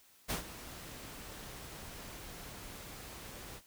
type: noise with ADSR envelope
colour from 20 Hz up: pink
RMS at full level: -34 dBFS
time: 0.28-3.62 s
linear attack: 25 ms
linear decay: 120 ms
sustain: -14 dB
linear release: 62 ms
effects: white hiss -64 dBFS RMS until 3.66 s